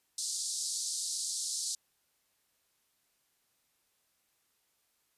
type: band-pass noise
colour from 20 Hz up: white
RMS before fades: -36 dBFS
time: 0.18-1.75 s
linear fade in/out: 2 ms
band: 4100 to 9400 Hz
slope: 48 dB/octave
effects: white hiss -75 dBFS RMS until 5.17 s + resampled to 32000 Hz